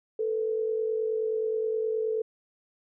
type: tone pair together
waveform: sine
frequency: 440 / 489.5 Hz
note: A4 / B4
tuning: 0 / -15 cents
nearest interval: major second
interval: 185 cents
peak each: -26 / -34 dBFS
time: 0.19-2.22 s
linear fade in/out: 5 ms
effects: none